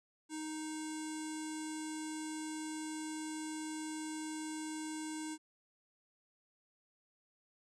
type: tone with low-pass filter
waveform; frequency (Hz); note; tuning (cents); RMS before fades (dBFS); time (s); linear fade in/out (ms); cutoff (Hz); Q
square; 311.1; D#4; 0; -42; 0.29-5.38; 50; 8200; 5.8
effects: none